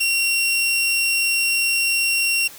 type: tone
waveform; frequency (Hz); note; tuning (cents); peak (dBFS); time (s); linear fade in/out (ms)
sawtooth; 2743; F7; -32; -14; 0-2.48; 10
effects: white hiss -41 dBFS RMS until 2.58 s